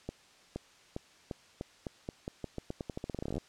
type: accelerating click train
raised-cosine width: 2 ms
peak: -23 dBFS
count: 27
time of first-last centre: 0.09-3.381 s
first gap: 470 ms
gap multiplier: 0.86
effects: white hiss -60 dBFS RMS until 3.48 s + low-pass 6000 Hz 12 dB/octave